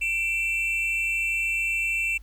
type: tone pair together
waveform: triangle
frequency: 2349 / 2682 Hz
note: D7 / E7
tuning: 0 / +29 cents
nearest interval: major second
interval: 229 cents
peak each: -27 / -23 dBFS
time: 0.01-2.18 s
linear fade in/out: 10 ms
effects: added 50 Hz sine -42 dBFS peak until 2.22 s + pink hiss -62 dBFS RMS until 2.22 s